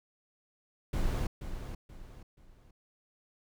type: noise with echo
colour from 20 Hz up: brown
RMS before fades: -30 dBFS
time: 0.93-1.27 s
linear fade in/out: 5 ms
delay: 480 ms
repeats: 3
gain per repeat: -9 dB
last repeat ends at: 2.71 s
effects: none